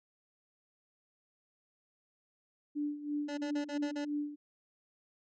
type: tone with tremolo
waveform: sine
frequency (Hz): 293.7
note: D4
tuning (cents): 0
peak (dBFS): -31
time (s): 2.75-4.36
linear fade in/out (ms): 20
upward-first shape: sine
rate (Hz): 3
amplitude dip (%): 75
type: tone bursts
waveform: 25% pulse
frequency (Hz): 289.4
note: D4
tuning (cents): -25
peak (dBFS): -33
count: 6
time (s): 3.28-4.051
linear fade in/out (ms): 10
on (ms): 96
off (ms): 39
effects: resampled to 16000 Hz